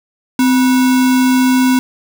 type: tone with sample-and-hold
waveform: sine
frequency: 257.1 Hz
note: C4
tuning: 30 cents flat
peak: -8 dBFS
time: 0.39-1.79 s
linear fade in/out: 2 ms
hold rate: 1225 Hz
effects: none